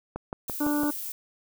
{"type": "click train", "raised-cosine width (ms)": 1, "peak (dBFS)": -18, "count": 5, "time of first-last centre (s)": [0.16, 0.835], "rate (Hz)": 5.93}
{"type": "noise", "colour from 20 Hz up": "violet", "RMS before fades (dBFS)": -35, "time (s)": [0.48, 1.12], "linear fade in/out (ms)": 2}
{"type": "harmonic tone", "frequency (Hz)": 293.7, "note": "D4", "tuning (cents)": 0, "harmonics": [1, 2, 3, 4, 5], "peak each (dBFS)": [-24, -35, -36, -39, -38], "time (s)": [0.6, 0.91], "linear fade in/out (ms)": 10}
{"effects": []}